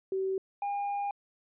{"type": "tone pair in turn", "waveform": ["sine", "triangle"], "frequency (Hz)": [382.3, 808.7], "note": ["G4", "G#5"], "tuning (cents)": [-43, -46], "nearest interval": "octave + minor second", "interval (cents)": 1297, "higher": "second", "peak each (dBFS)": -28, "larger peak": "neither", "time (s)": [[0.12, 0.38], [0.62, 1.11]], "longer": "second", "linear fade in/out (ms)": 2, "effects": ["resampled to 8000 Hz"]}